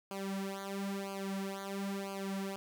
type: tone with flanger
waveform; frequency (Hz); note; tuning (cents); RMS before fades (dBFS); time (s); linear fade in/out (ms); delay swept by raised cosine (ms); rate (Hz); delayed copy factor
sawtooth; 196; G3; 0; -39; 0.11-2.56; 0; 0.53 to 4.73; 1; -1
effects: 12-bit